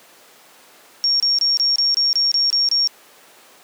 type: tone bursts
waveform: sine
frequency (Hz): 5540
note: F8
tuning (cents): -15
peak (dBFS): -14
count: 10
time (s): 1.04-2.874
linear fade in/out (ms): 0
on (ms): 160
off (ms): 26
effects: pink hiss -47 dBFS RMS until 3.63 s + high-pass 400 Hz 12 dB/octave